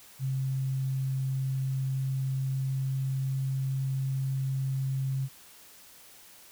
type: tone with pitch glide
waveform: sine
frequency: 133.1 to 133.87 Hz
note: C3 to C3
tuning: +30 to +40 cents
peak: -27 dBFS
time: 0.19-5.29 s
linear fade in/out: 50 ms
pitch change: +10 cents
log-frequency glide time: 1.64-3.64 s
effects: white hiss -53 dBFS RMS until 6.51 s